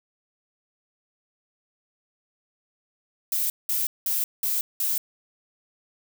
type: noise bursts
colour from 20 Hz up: violet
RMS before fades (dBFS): -25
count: 5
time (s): 3.32-4.98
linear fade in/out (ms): 2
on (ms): 180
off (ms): 190
effects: none